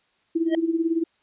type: tone with tremolo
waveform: sine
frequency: 329.6 Hz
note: E4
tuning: in tune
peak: -17 dBFS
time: 0.35-1.04 s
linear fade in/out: 10 ms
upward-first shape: sine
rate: 18 Hz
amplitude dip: 75%
type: tone with exponential growth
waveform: square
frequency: 634 Hz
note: D#5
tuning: 32 cents sharp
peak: -21 dBFS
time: 0.46-0.55 s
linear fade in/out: 2 ms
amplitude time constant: 19 ms
effects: white hiss -66 dBFS RMS until 1.22 s + resampled to 8000 Hz